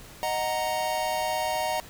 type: chord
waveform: square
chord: D# minor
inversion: none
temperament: equal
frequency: 622.3 / 740 / 932.3 Hz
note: D#5 / F#5 / A#5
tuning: 0 / 0 / 0 cents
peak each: -31 dBFS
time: 0.23-1.8 s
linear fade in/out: 0 ms
effects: pink hiss -47 dBFS RMS until 1.89 s